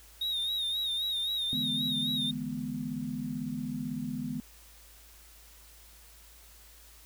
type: tone with vibrato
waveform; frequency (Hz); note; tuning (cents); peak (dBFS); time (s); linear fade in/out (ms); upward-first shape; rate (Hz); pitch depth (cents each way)
triangle; 3729; A#7; 0; -28; 0.21-2.31; 5; sine; 3.8; 66
type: chord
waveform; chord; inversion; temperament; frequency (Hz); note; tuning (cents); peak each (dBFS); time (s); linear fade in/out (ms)
sine; E dominant seventh; third; equal with one note detuned; 146.83 / 164.81 / 210.9 / 246.9; D3 / E3 / G#3 / B3; 0 / 0 / +27 / 0; -41 / -41 / -38 / -35; 1.53-4.4; 0
effects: added 55 Hz sine -56 dBFS peak until 7.05 s + white hiss -56 dBFS RMS until 7.05 s